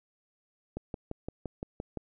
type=click train; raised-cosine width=2 ms; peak=-22 dBFS; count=8; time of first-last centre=0.77-1.973 s; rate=5.82 Hz; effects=none